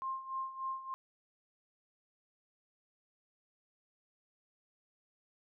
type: tone with tremolo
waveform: sine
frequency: 1059 Hz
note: C6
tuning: 21 cents sharp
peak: -34 dBFS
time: 0.02-0.94 s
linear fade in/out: 0 ms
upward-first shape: sine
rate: 3.4 Hz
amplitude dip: 75%
effects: none